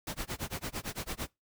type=noise with tremolo; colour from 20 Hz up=pink; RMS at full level=-35 dBFS; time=0.07-1.28 s; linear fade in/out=2 ms; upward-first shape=sine; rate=8.9 Hz; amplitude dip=100%; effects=noise-tail reverb RT60 0.2 s tail -23 dB re dry